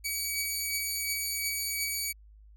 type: beating tone pair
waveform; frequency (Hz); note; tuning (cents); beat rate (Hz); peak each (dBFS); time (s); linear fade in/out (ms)
10% pulse; 2269 / 2271.8; C#7 / C#7; +40 / +42; 2.8; -29 / -22; 0.04-2.13; 20
effects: added 52 Hz sine -51 dBFS peak until 2.56 s